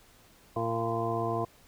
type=harmonic tone with a mistuned harmonic; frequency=114.7 Hz; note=A#2; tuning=28 cents flat; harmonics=1 / 2 / 3 / 4 / 6 / 7 / 8 / 9; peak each=-35 / -40 / -35 / -35 / -33 / -44 / -44 / -35 dBFS; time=0.56-1.45 s; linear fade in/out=5 ms; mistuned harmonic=8; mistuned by=+59 cents; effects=pink hiss -59 dBFS RMS until 1.67 s